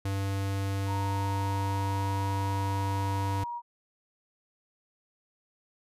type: tone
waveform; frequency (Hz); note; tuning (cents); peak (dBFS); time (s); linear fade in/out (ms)
square; 98; G2; 0; -29; 0.05-3.44; 5
type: tone with pitch glide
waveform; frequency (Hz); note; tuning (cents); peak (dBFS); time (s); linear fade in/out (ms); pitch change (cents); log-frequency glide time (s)
sine; 932.3 to 952.4; A#5 to A#5; 0 to +37; -33; 0.86-3.62; 50; +37; 1.2-2.22
effects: resampled to 32000 Hz